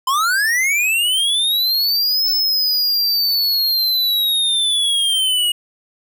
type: linear two-way sweep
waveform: square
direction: up then down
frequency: 1010 to 5274 to 2871 Hz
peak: -15 dBFS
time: 0.07-5.52 s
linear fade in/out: 5 ms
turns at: 2.29 s
effects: none